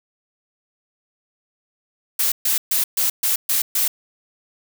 blue noise bursts, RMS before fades -19 dBFS, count 7, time 2.19-3.88 s, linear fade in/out 5 ms, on 130 ms, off 130 ms, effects none

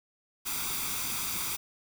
white noise with comb filter, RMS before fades -33 dBFS, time 0.45-1.57 s, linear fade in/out 20 ms, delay 0.84 ms, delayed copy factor +0.65, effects none

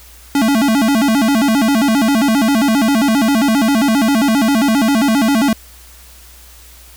square tone with vibrato, 249.8 Hz, B3, 20 cents sharp, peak -11 dBFS, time 0.35-5.53 s, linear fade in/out 2 ms, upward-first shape square, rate 7.5 Hz, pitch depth 210 cents each way, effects added 60 Hz sine -41 dBFS peak until 6.96 s + white hiss -42 dBFS RMS until 6.96 s

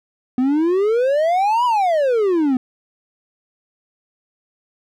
triangle exponential two-way sweep, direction up then down, 246.9 to 1006 to 246.9 Hz, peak -12 dBFS, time 0.38-2.57 s, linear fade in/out 2 ms, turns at 1.65 s, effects none

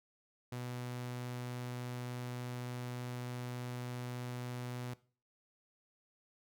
sawtooth tone, 123.4 Hz, B2, 1 cent flat, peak -36 dBFS, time 0.52-4.94 s, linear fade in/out 5 ms, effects noise-tail reverb RT60 0.4 s tail -19 dB re dry

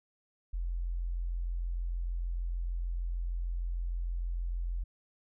sine tone, 43.27 Hz, F1, 15 cents flat, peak -31 dBFS, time 0.53-4.84 s, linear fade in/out 10 ms, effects none

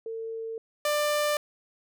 sine / sawtooth tone pair in turn, 450.5 / 593.6 Hz, A4 / D5, +41 / +18 cents, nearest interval perfect fourth, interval 477 cents, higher second, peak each -32 / -20 dBFS, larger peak second, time 0.06-0.58 / 0.85-1.37 s, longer neither, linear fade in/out 2 ms, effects none

